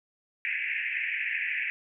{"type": "band-pass noise", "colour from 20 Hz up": "white", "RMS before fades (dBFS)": -31, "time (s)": [0.45, 1.7], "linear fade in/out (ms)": 0, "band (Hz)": [1700, 2600], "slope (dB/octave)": 96, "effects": []}